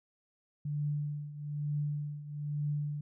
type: tone with tremolo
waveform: sine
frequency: 147.2 Hz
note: D3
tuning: 4 cents sharp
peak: -29 dBFS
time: 0.65-3.01 s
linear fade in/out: 5 ms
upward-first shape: triangle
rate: 1.1 Hz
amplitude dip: 80%
effects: none